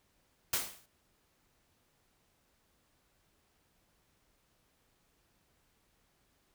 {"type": "noise with exponential decay", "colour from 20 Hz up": "white", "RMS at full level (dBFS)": -28, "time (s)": [0.53, 0.86], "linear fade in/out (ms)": 5, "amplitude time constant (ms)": 70, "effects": ["pink hiss -73 dBFS RMS until 6.54 s"]}